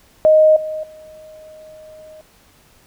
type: tone with level steps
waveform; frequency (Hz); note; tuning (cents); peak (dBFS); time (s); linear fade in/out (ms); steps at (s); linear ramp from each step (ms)
sine; 622.3; D#5; 0; -7 / -22 / -37; 0.25-2.21; 0; 0.56 / 0.83; 5
effects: pink hiss -52 dBFS RMS until 2.86 s